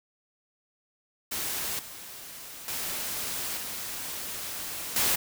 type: noise with level steps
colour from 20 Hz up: white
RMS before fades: -32 / -43 / -33 / -36 / -25 dBFS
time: 1.31-5.16 s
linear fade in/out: 10 ms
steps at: 1.79 / 2.68 / 3.57 / 4.96 s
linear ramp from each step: 2 ms
effects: none